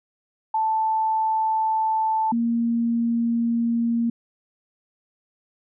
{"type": "tone pair in turn", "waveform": "sine", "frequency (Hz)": [880, 233.1], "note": ["A5", "A#3"], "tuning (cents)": [0, 0], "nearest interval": "octave + major seventh", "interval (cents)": 2300, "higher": "first", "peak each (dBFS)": -19, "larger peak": "neither", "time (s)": [[0.54, 2.32], [2.32, 4.1]], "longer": "neither", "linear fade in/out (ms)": 5, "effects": []}